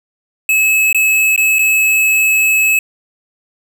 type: tone with dropouts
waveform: square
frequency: 2587 Hz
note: E7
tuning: 33 cents flat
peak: -10 dBFS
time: 0.49-2.79 s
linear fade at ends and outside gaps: 2 ms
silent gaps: 0.928-0.946 / 1.362-1.377 / 1.586-1.591 s
effects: none

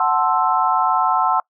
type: chord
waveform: sine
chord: F# half-diminished seventh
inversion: none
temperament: equal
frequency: 740 / 880 / 1046.5 / 1318.5 Hz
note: F#5 / A5 / C6 / E6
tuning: 0 / 0 / 0 / 0 cents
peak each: -20 dBFS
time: 0-1.4 s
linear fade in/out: 2 ms
effects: noise-tail reverb RT60 0.1 s tail -25 dB re dry

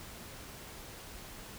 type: silence
effects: pink hiss -48 dBFS RMS until 1.58 s

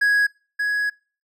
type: tone pair in turn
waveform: triangle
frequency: 1661.2 / 1670.2 Hz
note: G#6 / G#6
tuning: 0 / +9 cents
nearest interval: unison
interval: 9 cents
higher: second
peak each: -13 / -18 dBFS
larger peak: first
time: 0.01-0.27 / 0.59-0.9 s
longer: second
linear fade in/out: 10 ms
effects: noise-tail reverb RT60 0.4 s tail -26 dB re dry

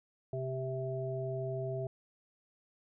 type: harmonic tone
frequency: 130.9 Hz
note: C3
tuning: 1 cent sharp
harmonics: 1 / 3 / 5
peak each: -37 / -39 / -39 dBFS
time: 0.33-1.87 s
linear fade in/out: 2 ms
effects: none

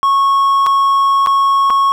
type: tone with dropouts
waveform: triangle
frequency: 1100 Hz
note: C#6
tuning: 14 cents flat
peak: -7 dBFS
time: 0.03-1.92 s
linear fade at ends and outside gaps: 0 ms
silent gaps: 0.663-0.667 / 1.262-1.271 / 1.7-1.704 s
effects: none

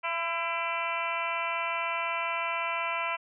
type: harmonic tone with a mistuned harmonic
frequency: 335.9 Hz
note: E4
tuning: 33 cents sharp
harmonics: 2 / 3 / 4 / 5 / 6 / 7 / 8 / 9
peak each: -37 / -33 / -36 / -44 / -40 / -34 / -38 / -45 dBFS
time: 0.03-3.17 s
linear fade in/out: 20 ms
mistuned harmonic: 5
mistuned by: -54 cents
effects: none

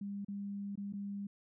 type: tone with dropouts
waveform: sine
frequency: 200.8 Hz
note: G3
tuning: 42 cents sharp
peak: -38 dBFS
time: 0.01-1.27 s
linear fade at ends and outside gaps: 5 ms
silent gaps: 0.248-0.283 / 0.756-0.775 / 0.926-0.935 s
effects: none

